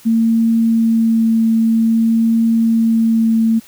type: tone with vibrato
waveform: sine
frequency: 226.4 Hz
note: A3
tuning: 50 cents sharp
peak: -10 dBFS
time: 0.05-3.6 s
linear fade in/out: 20 ms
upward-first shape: triangle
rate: 0.52 Hz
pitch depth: 11 cents each way
effects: white hiss -44 dBFS RMS until 3.67 s